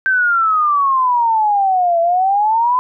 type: exponential two-way sweep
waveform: sine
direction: down then up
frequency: 1568 to 667 to 1020 Hz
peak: -11 dBFS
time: 0.06-2.79 s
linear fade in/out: 0 ms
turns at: 2 s
effects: none